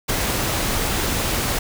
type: noise with ADSR envelope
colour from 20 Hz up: pink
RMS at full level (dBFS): -19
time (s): 0.08-1.59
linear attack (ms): 18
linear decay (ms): 11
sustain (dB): -3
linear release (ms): 5
effects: none